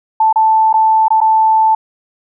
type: tone with dropouts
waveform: sine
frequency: 880 Hz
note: A5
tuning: in tune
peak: -7 dBFS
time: 0.2-1.75 s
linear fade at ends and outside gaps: 5 ms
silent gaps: 0.328-0.358 / 0.729-0.739 / 1.083-1.104 / 1.205-1.213 s
effects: none